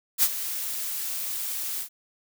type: noise with ADSR envelope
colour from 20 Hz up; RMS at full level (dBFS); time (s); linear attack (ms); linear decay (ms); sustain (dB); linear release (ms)
blue; -18; 0.18-1.89; 49; 51; -13; 86
effects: none